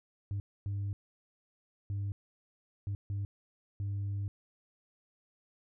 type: tone bursts at uneven times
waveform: sine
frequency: 100 Hz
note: G2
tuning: 35 cents sharp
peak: -30 dBFS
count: 6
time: 0.31-0.4 / 0.66-0.93 / 1.9-2.12 / 2.87-2.95 / 3.1-3.25 / 3.8-4.28 s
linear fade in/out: 0 ms
effects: tanh soft clip ceiling -31 dBFS